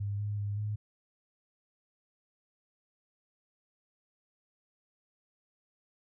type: tone with pitch steps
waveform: sine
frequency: 101.3 / 103.6 / 102.1 / 105.3 Hz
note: G#2 / G#2 / G#2 / G#2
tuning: -43 / -4 / -29 / +24 cents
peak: -31 dBFS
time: 0-0.76 s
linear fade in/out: 10 ms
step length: 190 ms
effects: none